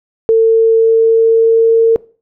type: tone with pitch glide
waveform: sine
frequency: 449.9 to 454.6 Hz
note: A4 to A#4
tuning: +39 to -43 cents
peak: -5 dBFS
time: 0.29-1.96 s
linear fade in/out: 0 ms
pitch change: +18 cents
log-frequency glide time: 0.61-1.75 s
effects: noise-tail reverb RT60 0.4 s tail -21 dB re dry